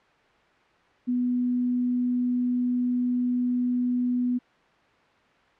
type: tone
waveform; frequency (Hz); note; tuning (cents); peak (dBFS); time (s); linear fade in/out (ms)
sine; 246.9; B3; 0; -22; 1.07-4.39; 20
effects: white hiss -59 dBFS RMS until 5.59 s + low-pass 2000 Hz 12 dB/octave